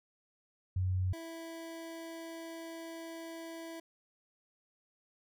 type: tone pair in turn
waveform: sine / 25% pulse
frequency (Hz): 92.5 / 329.6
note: F#2 / E4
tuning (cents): 0 / 0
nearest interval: octave + minor seventh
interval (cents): 2200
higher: second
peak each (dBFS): -29 / -39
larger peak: first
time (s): 0.76-1.13 / 1.13-3.8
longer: second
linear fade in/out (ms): 5
effects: none